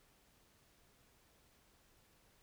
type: silence
effects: pink hiss -70 dBFS RMS until 2.42 s